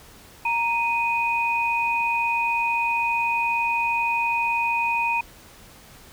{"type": "tone pair together", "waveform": "sine", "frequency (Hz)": [932.3, 2489], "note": ["A#5", "D#7"], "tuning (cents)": [0, 0], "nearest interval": "octave + perfect fourth", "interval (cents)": 1700, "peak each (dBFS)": -23, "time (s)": [0.45, 5.21], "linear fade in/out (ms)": 5, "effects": ["pink hiss -48 dBFS RMS until 6.12 s"]}